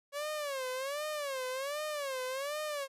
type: tone with vibrato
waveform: sawtooth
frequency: 558 Hz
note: C#5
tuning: 11 cents sharp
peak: -31 dBFS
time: 0.12-2.88 s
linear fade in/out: 50 ms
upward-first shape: sine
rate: 1.3 Hz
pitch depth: 160 cents each way
effects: resampled to 32000 Hz